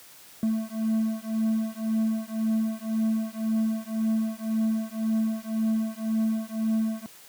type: beating tone pair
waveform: triangle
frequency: 220 / 221.9 Hz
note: A3 / A3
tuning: 0 / +15 cents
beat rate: 1.9 Hz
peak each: -25 dBFS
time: 0.43-7.06 s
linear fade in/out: 0 ms
effects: white hiss -50 dBFS RMS until 7.28 s + high-pass 100 Hz 12 dB/octave